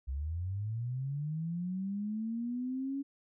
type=linear sweep; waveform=sine; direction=up; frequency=63.2 to 280 Hz; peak=-33 dBFS; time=0.07-3.03 s; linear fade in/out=20 ms; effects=none